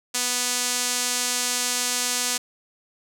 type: tone with band-pass filter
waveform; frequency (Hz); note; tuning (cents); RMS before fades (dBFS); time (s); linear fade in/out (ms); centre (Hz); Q
sawtooth; 246.9; B3; 0; -25; 0.14-2.38; 10; 7400; 1.2
effects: none